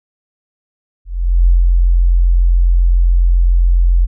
sine tone with ADSR envelope, 43.65 Hz, F1, in tune, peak -5 dBFS, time 1.05-4.07 s, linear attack 420 ms, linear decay 150 ms, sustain -2 dB, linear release 32 ms, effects none

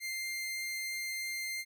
sawtooth tone, 2099 Hz, C7, 5 cents sharp, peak -32 dBFS, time 0-1.65 s, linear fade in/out 50 ms, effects none

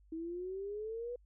sine exponential sweep, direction up, 319.2 to 493.9 Hz, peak -38 dBFS, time 0.12-1.16 s, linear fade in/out 5 ms, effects added 50 Hz sine -61 dBFS peak until 1.25 s

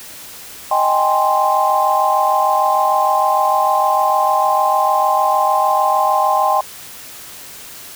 sine chord, Ab major seventh, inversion second, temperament equal, 622.3 / 784 / 830.6 / 1046.5 Hz, Eb5 / G5 / Ab5 / C6, 0 / 0 / 0 / 0 cents, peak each -20 / -16 / -19 / -16 dBFS, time 0.71-6.61 s, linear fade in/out 5 ms, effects white hiss -35 dBFS RMS until 7.95 s

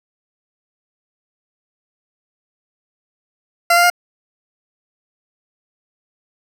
20% pulse tone with pitch steps, 688 / 697.2 / 706.5 Hz, F5 / F5 / F5, -26 / -3 / +20 cents, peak -5 dBFS, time 3.7-3.901 s, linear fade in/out 5 ms, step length 67 ms, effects none

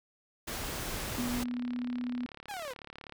pink noise, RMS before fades -37 dBFS, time 0.47-1.44 s, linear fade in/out 10 ms
sine tone with pitch glide, 244 to 245.7 Hz, B3 to B3, -21 to -9 cents, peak -32 dBFS, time 1.18-2.26 s, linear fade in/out 2 ms, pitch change +12 cents, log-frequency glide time 1.29-1.94 s
click train, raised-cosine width 0.3 ms, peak -29 dBFS, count 67, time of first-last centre 1.29-3.123 s, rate 36 Hz
sawtooth linear sweep, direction down, 869 to 466.2 Hz, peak -34 dBFS, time 2.48-2.74 s, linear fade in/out 20 ms
effects none

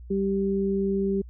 sine tone pair together, 195.9 / 391.4 Hz, G3 / G4, -1 / -3 cents, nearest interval octave, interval 1198 cents, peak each -25 dBFS, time 0.1-1.22 s, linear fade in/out 10 ms, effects added 60 Hz sine -40 dBFS peak until 1.29 s

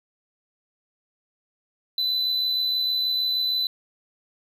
triangle tone with amplitude modulation, 4005 Hz, B7, 23 cents sharp, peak -19 dBFS, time 1.98-3.67 s, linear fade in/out 2 ms, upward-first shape sine, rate 66.4 Hz, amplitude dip 30%, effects none

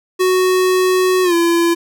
square tone with pitch glide, 370 to 339.3 Hz, F#4 to F4, 0 to -50 cents, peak -12 dBFS, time 0.19-1.75 s, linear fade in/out 20 ms, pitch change -150 cents, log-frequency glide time 1.23-1.34 s, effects none

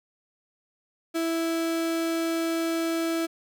35% pulse tone, 329.6 Hz, E4, in tune, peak -23 dBFS, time 1.14-3.27 s, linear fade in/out 20 ms, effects none

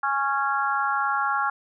harmonic tone, 276.2 Hz, C#4, 6 cents flat, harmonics 3 / 4 / 5 / 6, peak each -27 / -27 / -25 / -32 dBFS, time 0.03-1.5 s, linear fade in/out 5 ms, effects none

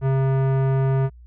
sine tone with tanh clipping, 134.1 Hz, C3, 43 cents sharp, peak -19 dBFS, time 0.01-1.1 s, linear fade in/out 50 ms, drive 18 dB, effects added 60 Hz sine -42 dBFS peak until 1.26 s

